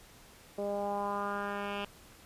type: tone with low-pass filter sweep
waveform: 10% pulse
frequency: 202.3 Hz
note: G#3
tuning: 45 cents flat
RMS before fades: -35 dBFS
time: 0.58-1.85 s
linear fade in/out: 5 ms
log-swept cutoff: 530 to 2800 Hz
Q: 3.1
effects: pink hiss -56 dBFS RMS until 2.25 s + resampled to 32000 Hz